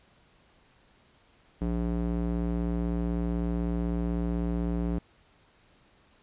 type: tone with band-pass filter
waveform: square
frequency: 58 Hz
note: A#1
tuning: 8 cents flat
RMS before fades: -29 dBFS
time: 1.61-4.99 s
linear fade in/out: 5 ms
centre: 230 Hz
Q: 0.97
effects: pink hiss -62 dBFS RMS until 6.22 s + resampled to 8000 Hz